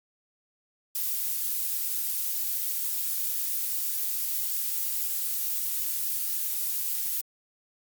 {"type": "noise", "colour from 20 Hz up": "violet", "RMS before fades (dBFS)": -29, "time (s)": [0.95, 7.21], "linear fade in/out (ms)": 2, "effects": ["Opus 48 kbps"]}